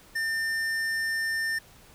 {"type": "tone with hard clipping", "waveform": "triangle", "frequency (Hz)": 1800, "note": "A6", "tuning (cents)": 39, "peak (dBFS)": -28, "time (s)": [0.15, 1.59], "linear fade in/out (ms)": 10, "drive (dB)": 16, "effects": ["pink hiss -54 dBFS RMS until 1.94 s"]}